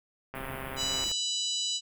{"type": "click train", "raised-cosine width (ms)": 0.5, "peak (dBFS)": -24, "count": 94, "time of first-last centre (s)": [0.34, 1.039], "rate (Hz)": 133}
{"type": "band-stop noise", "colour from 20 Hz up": "pink", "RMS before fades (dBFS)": -42, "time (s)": [0.35, 1.12], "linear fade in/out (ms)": 2, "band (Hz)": [3200, 9700], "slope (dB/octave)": 48}
{"type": "harmonic tone", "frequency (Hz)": 988, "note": "B5", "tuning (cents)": 0, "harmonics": [3, 4, 5, 6, 7, 8], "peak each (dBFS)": [-34, -32, -39, -41, -37, -40], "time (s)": [0.76, 1.81], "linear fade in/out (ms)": 50}
{"effects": []}